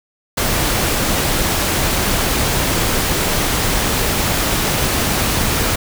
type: noise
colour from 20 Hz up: pink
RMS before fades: -17 dBFS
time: 0.37-5.76 s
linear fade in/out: 10 ms
effects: none